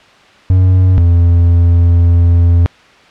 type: tone pair in turn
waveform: triangle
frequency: 92.5 / 85.87 Hz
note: F#2 / F2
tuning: 0 / -29 cents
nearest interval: minor second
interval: 129 cents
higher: first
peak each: -3 dBFS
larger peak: neither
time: 0.5-0.98 / 0.98-2.66 s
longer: second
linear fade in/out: 0 ms
effects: white hiss -42 dBFS RMS until 3.1 s + low-pass 3000 Hz 12 dB/octave